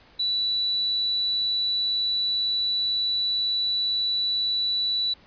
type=tone; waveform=sine; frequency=3951 Hz; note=B7; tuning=in tune; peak=-22 dBFS; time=0.19-5.14 s; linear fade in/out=10 ms; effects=pink hiss -54 dBFS RMS until 5.26 s + resampled to 11025 Hz